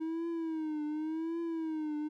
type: tone with vibrato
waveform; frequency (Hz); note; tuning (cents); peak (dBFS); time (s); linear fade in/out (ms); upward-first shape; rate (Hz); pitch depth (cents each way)
triangle; 317.5; D#4; +35; -31; 0-2.09; 20; triangle; 0.89; 110
effects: none